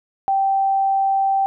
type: tone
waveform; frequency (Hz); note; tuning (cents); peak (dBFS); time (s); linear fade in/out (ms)
sine; 780; G5; -9; -15; 0.28-1.46; 0
effects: none